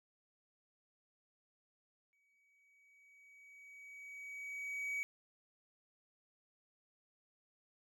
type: tone with exponential growth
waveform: triangle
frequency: 2267 Hz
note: C#7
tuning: 38 cents sharp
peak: -34 dBFS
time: 2.13-5.03 s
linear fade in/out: 0 ms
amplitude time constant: 630 ms
effects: none